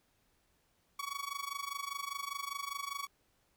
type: tone with amplitude modulation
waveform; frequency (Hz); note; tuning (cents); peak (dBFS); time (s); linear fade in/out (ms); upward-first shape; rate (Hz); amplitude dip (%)
sawtooth; 1126; C#6; +27; -31; 0.99-3.07; 5; sine; 25; 85
effects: pink hiss -74 dBFS RMS until 3.56 s